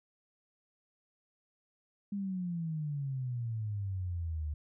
sine exponential sweep, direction down, 204.6 to 73.8 Hz, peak -33 dBFS, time 2.12-4.54 s, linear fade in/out 5 ms, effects none

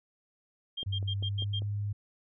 sine tone bursts, 3200 Hz, G7, 35 cents sharp, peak -33 dBFS, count 6, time 0.77-1.596 s, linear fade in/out 10 ms, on 66 ms, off 86 ms
click train, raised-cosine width 2 ms, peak -32 dBFS, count 5, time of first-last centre 0.83-1.621 s, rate 5.06 Hz
sine tone with pitch glide, 98 to 102.52 Hz, G2 to G#2, 0 to -22 cents, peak -30 dBFS, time 0.86-1.93 s, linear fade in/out 10 ms, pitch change +78 cents, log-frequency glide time 0.99-1.62 s
effects none

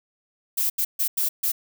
violet noise bursts at uneven times, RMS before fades -23 dBFS, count 5, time 0.57-0.7 / 0.78-0.85 / 0.99-1.08 / 1.17-1.29 / 1.43-1.52 s, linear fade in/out 10 ms, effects none

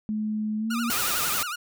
sine tone with pitch glide, 214.3 to 233.7 Hz, A3 to A#3, -45 to +5 cents, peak -25 dBFS, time 0.09-0.9 s, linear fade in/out 0 ms, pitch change +150 cents, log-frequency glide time 0.58-0.78 s
sawtooth tone with vibrato, 1318.5 Hz, E6, in tune, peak -26 dBFS, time 0.7-1.56 s, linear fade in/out 10 ms, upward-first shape sine, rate 11 Hz, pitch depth 180 cents each way
white noise, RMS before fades -27 dBFS, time 0.9-1.43 s, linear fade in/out 2 ms
effects none

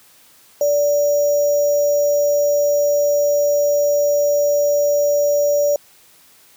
sine tone with sample-and-hold, 580 Hz, D5, 22 cents flat, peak -13 dBFS, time 0.61-5.76 s, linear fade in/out 2 ms, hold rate 6300 Hz, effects white hiss -50 dBFS RMS until 6.56 s + high-pass 60 Hz 12 dB/octave

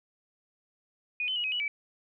sine tone with pitch steps, 2474 / 3049 / 2904 / 2534 / 2940 / 2301 Hz, D#7 / G7 / F#7 / D#7 / F#7 / D7, -10 / -49 / -33 / +31 / -12 / -36 cents, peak -28 dBFS, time 1.2-1.68 s, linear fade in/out 2 ms, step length 80 ms, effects none

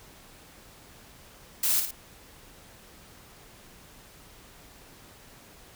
blue noise with echo, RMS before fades -25 dBFS, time 1.63-1.8 s, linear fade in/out 5 ms, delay 55 ms, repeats 2, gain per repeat -6 dB, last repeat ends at 1.91 s, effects pink hiss -52 dBFS RMS until 5.75 s

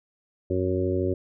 harmonic tone with a mistuned harmonic, 92.5 Hz, F#2, in tune, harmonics 1 / 2 / 3 / 4 / 5 / 6, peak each -28 / -35 / -30 / -26 / -33 / -32 dBFS, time 0.5-1.14 s, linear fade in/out 5 ms, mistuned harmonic 1, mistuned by -26 cents, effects none

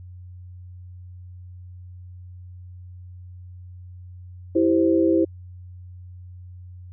sine chord, C major, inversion first, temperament equal with one note detuned, 329.6 / 390.2 / 523.3 Hz, E4 / G4 / C5, 0 / -8 / 0 cents, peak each -17 / -23 / -23 dBFS, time 4.55-5.25 s, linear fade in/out 10 ms, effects added 90 Hz sine -38 dBFS peak until 6.92 s

